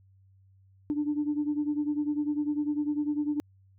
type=beating tone pair; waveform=sine; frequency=293.7 / 303.7 Hz; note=D4 / D#4; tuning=0 / -42 cents; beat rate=10 Hz; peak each=-27 / -31 dBFS; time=0.9-3.4 s; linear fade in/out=0 ms; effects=tanh soft clip ceiling -20 dBFS + added 96 Hz sine -57 dBFS peak until 3.78 s